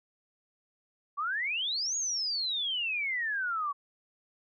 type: exponential two-way sweep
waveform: sine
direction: up then down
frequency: 1113 to 6760 to 1113 Hz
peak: -29 dBFS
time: 1.17-3.73 s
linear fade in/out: 20 ms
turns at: 1.96 s
effects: none